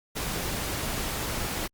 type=noise; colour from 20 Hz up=pink; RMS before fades=-31 dBFS; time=0.15-1.68 s; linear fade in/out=20 ms; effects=Opus 48 kbps